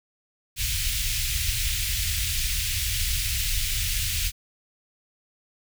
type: band-stop noise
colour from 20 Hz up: pink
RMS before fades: -26 dBFS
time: 0.56-4.32 s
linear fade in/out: 50 ms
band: 100 to 2300 Hz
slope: 24 dB/octave
effects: none